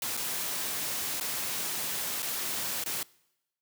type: noise with dropouts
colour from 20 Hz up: white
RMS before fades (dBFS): -33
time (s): 0.02-3.03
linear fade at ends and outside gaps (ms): 2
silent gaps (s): 0.169-0.173 / 1.2-1.209 / 2.222-2.227 / 2.839-2.86
effects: noise-tail reverb RT60 0.9 s tail -24 dB re dry + high-pass 100 Hz 12 dB/octave